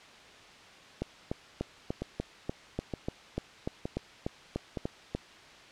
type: two click trains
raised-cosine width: 2 ms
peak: -18 / -20 dBFS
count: 15 / 4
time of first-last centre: 1.02-5.15 / 2.02-4.772 s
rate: 3.39 / 1.09 Hz
effects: white hiss -52 dBFS RMS until 5.71 s + low-pass 4000 Hz 12 dB/octave